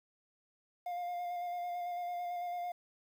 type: tone with vibrato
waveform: triangle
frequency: 706 Hz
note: F5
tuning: 19 cents sharp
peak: -34 dBFS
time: 0.86-2.72 s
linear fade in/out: 5 ms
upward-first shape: square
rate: 9 Hz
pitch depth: 16 cents each way
effects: 10-bit